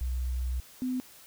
sine tone pair in turn, 62.7 / 254.1 Hz, B1 / B3, +27 / +49 cents, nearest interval 2 octaves, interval 2422 cents, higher second, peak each -28 dBFS, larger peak neither, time 0.01-0.6 / 0.82-1 s, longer first, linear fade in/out 0 ms, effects white hiss -53 dBFS RMS until 1.26 s

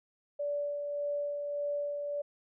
sine tone with tremolo, 579 Hz, D5, 25 cents flat, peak -30 dBFS, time 0.39-2.22 s, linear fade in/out 10 ms, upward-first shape sine, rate 1.7 Hz, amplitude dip 35%, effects none

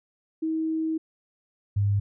sine tone pair in turn, 319.3 / 101.21 Hz, D#4 / G#2, +45 / -44 cents, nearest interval octave + minor sixth, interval 1989 cents, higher first, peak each -24 / -20 dBFS, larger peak second, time 0.42-0.98 / 1.76-2 s, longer first, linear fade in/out 10 ms, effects none

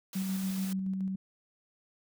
white noise, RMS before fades -44 dBFS, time 0.13-0.73 s, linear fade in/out 2 ms
sine tone with tremolo, 190.5 Hz, G3, 49 cents flat, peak -29 dBFS, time 0.15-1.16 s, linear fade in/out 10 ms, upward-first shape square, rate 7 Hz, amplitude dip 25%
effects none

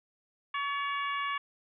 harmonic tone with a mistuned harmonic, 564 Hz, C#5, 30 cents sharp, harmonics 2 / 3 / 4 / 5 / 6, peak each -32 / -38 / -38 / -42 / -46 dBFS, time 0.54-1.38 s, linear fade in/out 5 ms, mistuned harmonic 3, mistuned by +27 cents, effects none

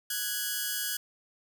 5% pulse tone pair together, 1480 / 1657.6 Hz, F#6 / G#6, 0 / -4 cents, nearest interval major second, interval 196 cents, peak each -23 / -21 dBFS, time 0.1-0.97 s, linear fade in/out 5 ms, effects none

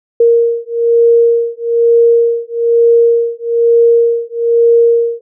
sine beating tone pair, 466.2 / 467.3 Hz, A#4 / A#4, 0 / +4 cents, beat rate 1.1 Hz, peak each -10 dBFS, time 0.2-5.21 s, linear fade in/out 5 ms, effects none

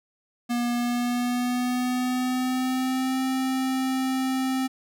square tone with pitch glide, 240 to 261.7 Hz, B3 to C4, -49 to 0 cents, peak -24 dBFS, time 0.49-4.68 s, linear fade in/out 20 ms, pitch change +149 cents, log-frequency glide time 0.72-3.21 s, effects none

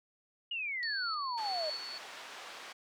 sine exponential sweep, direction down, 2913 to 597 Hz, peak -34 dBFS, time 0.51-1.7 s, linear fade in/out 5 ms
sine tone with tremolo, 4435 Hz, C#8, in tune, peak -36 dBFS, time 0.83-1.98 s, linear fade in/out 0 ms, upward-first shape square, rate 1.6 Hz, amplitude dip 45%
pink band-pass noise, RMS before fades -48 dBFS, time 1.37-2.73 s, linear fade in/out 10 ms, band 740 to 4800 Hz, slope 12 dB/octave
effects none

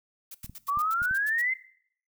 blue noise bursts, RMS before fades -42 dBFS, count 10, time 0.31-1.417 s, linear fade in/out 5 ms, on 36 ms, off 83 ms
clicks, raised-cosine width 5 ms, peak -31 dBFS, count 5, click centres 0.445 / 0.496 / 0.773 / 1.019 / 1.111 s
sine exponential sweep, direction up, 1108.7 to 2103 Hz, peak -24 dBFS, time 0.68-1.54 s, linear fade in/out 10 ms
effects noise-tail reverb RT60 0.6 s tail -18 dB re dry

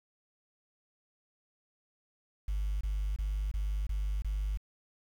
sine tone bursts, 50.2 Hz, G1, 42 cents sharp, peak -28 dBFS, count 6, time 2.48-4.575 s, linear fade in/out 5 ms, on 330 ms, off 23 ms, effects tanh soft clip ceiling -27 dBFS + 9-bit

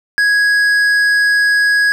sine tone with tanh clipping, 1661.2 Hz, G#6, in tune, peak -11 dBFS, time 0.18-1.92 s, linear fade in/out 0 ms, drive 9 dB, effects none

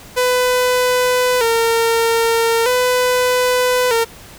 sawtooth tone with vibrato, 478.9 Hz, A#4, 47 cents sharp, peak -9 dBFS, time 0.16-4.05 s, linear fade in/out 20 ms, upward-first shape square, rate 0.4 Hz, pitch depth 75 cents each way, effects pink hiss -39 dBFS RMS until 4.38 s

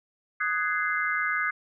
sine chord, Ab dominant seventh, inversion second, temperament just, 1245.9 / 1495.1 / 1661.2 / 2077 Hz, Eb6 / Gb6 / Ab6 / C7, +2 / +18 / 0 / -13 cents, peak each -30 dBFS, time 0.4-1.51 s, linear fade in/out 10 ms, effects none

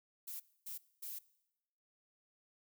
violet noise bursts at uneven times, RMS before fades -45 dBFS, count 3, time 0.27-0.4 / 0.66-0.78 / 1.02-1.19 s, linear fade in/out 10 ms, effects noise-tail reverb RT60 0.9 s tail -21 dB re dry

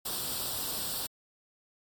white noise with comb filter, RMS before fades -34 dBFS, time 0.05-1.07 s, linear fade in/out 10 ms, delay 0.23 ms, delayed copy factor +0.7, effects MP3 96 kbps

